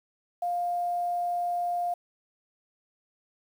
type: tone with quantisation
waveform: sine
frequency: 703 Hz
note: F5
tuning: 11 cents sharp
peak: -26 dBFS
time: 0.42-1.94 s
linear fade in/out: 5 ms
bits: 9
effects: none